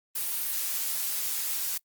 blue noise, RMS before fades -30 dBFS, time 0.15-1.78 s, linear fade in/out 10 ms, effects noise-tail reverb RT60 0.1 s tail -26 dB re dry + Opus 32 kbps

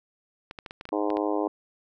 clicks, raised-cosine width 0.3 ms, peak -22 dBFS, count 9, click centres 0.511 / 0.588 / 0.662 / 0.709 / 0.811 / 0.854 / 0.89 / 1.103 / 1.17 s
harmonic tone, 103.6 Hz, G#2, 4 cents flat, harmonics 3 / 4 / 5 / 6 / 7 / 8 / 9 / 10, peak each -28 / -30 / -32 / -34 / -35 / -36 / -37 / -38 dBFS, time 0.92-1.48 s, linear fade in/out 5 ms
effects none

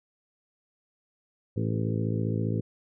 harmonic tone with a mistuned harmonic, 55 Hz, A1, in tune, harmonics 2 / 3 / 4 / 5 / 6 / 7 / 8 / 9, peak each -28 / -32 / -34 / -36 / -38 / -39 / -40 / -41 dBFS, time 1.56-2.61 s, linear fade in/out 10 ms, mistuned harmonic 7, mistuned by +33 cents, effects none

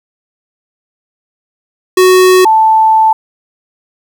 square / sine tone pair in turn, 370 / 880 Hz, F#4 / A5, 0 / 0 cents, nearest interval octave + minor third, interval 1500 cents, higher second, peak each -4 dBFS, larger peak neither, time 1.97-2.45 / 2.45-3.13 s, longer second, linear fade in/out 5 ms, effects 7-bit

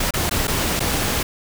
pink noise with dropouts, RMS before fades -21 dBFS, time 0-1.23 s, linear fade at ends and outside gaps 5 ms, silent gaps 0.108-0.137 / 0.296-0.31 / 0.472-0.478 / 0.795-0.803 s, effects none

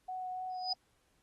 sine tone with vibrato, 740 Hz, F#5, in tune, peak -37 dBFS, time 0.08-0.74 s, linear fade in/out 10 ms, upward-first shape triangle, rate 3.4 Hz, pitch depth 11 cents each way
sine tone with exponential growth, 4978 Hz, D#8, in tune, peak -29 dBFS, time 0.5-0.73 s, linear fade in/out 5 ms, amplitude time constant 48 ms
effects pink hiss -74 dBFS RMS until 1.22 s + AAC 32 kbps

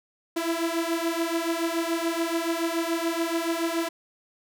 sawtooth beating tone pair, 329.6 / 336.6 Hz, E4 / E4, 0 / +36 cents, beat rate 7 Hz, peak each -24 dBFS, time 0.36-3.89 s, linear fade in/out 10 ms, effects none

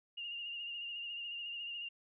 sine tone with vibrato, 2819 Hz, F7, 16 cents sharp, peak -40 dBFS, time 0.17-1.89 s, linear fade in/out 10 ms, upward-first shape sine, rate 14 Hz, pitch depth 34 cents each way, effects none

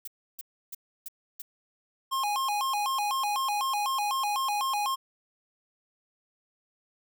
violet noise bursts, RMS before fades -38 dBFS, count 5, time 0.05-1.42 s, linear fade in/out 5 ms, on 26 ms, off 310 ms
square tone with vibrato, 940 Hz, A#5, 14 cents sharp, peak -27 dBFS, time 2.11-4.96 s, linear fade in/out 20 ms, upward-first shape square, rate 4 Hz, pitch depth 220 cents each way
effects none

